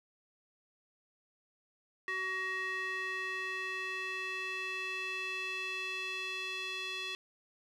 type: tone with band-pass filter sweep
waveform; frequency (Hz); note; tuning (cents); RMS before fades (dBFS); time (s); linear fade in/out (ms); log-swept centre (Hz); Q
square; 376.5; F#4; +30; -38; 2.08-7.15; 0; 1900 to 3100; 3.4
effects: none